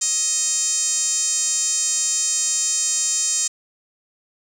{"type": "tone with band-pass filter", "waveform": "5% pulse", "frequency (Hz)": 626, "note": "D#5", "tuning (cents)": 10, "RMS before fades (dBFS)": -21, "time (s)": [0.01, 3.48], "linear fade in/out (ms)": 10, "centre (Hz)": 7200, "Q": 5.4, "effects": []}